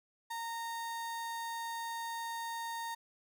35% pulse tone, 923 Hz, A#5, 17 cents flat, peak -36 dBFS, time 0.3-2.95 s, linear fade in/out 10 ms, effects none

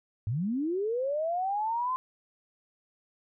sine linear sweep, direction up, 95.9 to 1046.5 Hz, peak -27 dBFS, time 0.27-1.96 s, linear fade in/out 0 ms, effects none

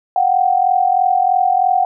sine tone pair together, 725 / 768.1 Hz, F#5 / G5, -35 / -35 cents, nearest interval minor second, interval 100 cents, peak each -14 dBFS, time 0.16-1.85 s, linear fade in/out 2 ms, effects none

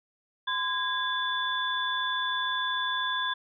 sine tone cluster, 1025 / 1642 / 3473 Hz, C6 / G#6 / A7, -36 / -20 / -23 cents, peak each -31 dBFS, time 0.47-3.34 s, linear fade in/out 10 ms, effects none

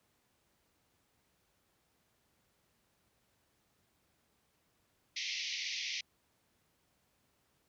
pink band-pass noise, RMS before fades -39 dBFS, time 5.16-6.01 s, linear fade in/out 5 ms, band 2000 to 6100 Hz, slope 96 dB/octave, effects pink hiss -75 dBFS RMS until 7.68 s + high-pass 60 Hz 12 dB/octave

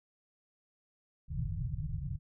white low-pass noise, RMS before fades -36 dBFS, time 1.28-2.19 s, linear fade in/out 50 ms, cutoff 160 Hz, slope 96 dB/octave, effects none

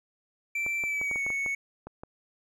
triangle tone with pitch glide, 2340 to 2214 Hz, D7 to C#7, -7 to -3 cents, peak -26 dBFS, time 0.55-1.55 s, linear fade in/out 5 ms, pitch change -96 cents, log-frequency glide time 0.83-1.23 s
clicks, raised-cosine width 1 ms, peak -26 dBFS, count 10, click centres 0.664 / 0.838 / 1.014 / 1.113 / 1.159 / 1.265 / 1.303 / 1.462 / 1.87 / 2.035 s
effects none

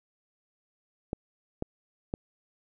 clicks, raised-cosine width 2 ms, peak -17 dBFS, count 3, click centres 1.131 / 1.624 / 2.139 s, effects none

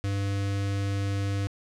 square tone with notch filter, 99.3 Hz, G2, 23 cents sharp, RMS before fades -28 dBFS, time 0.04-1.47 s, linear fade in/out 0 ms, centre 880 Hz, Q 2, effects low-pass 8000 Hz 12 dB/octave

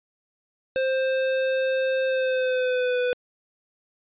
square tone with pitch glide, 525 to 495.5 Hz, C5 to B4, +6 to +6 cents, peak -22 dBFS, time 0.76-3.13 s, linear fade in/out 0 ms, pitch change -100 cents, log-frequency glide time 2.07-2.99 s, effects resampled to 8000 Hz

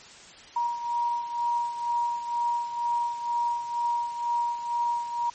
sine beating tone pair, 949 / 951.1 Hz, A#5 / A#5, +31 / +35 cents, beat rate 2.1 Hz, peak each -26 / -32 dBFS, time 0.56-5.3 s, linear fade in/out 5 ms, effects white hiss -48 dBFS RMS until 5.34 s + MP3 32 kbps

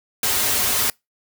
white noise with comb filter, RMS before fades -20 dBFS, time 0.23-0.9 s, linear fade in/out 2 ms, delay 6 ms, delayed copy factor -0.95, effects noise-tail reverb RT60 0.2 s tail -26 dB re dry

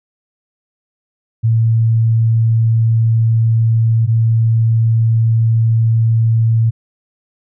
sine tone pair in turn, 113.4 / 113.4 Hz, A#2 / A#2, -47 / -47 cents, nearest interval unison, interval 0 cents, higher neither, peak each -9 dBFS, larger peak neither, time 1.43-4.07 / 4.07-6.71 s, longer neither, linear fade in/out 20 ms, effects none

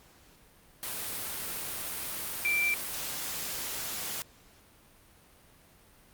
sine tone in noise, 2349 Hz, D7, in tune, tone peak -25 dBFS, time 2.45-2.74 s, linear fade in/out 0 ms, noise white, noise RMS -36 dBFS, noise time 0.83-4.22 s, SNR +8 dB, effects pink hiss -59 dBFS RMS until 6.13 s + Opus 48 kbps

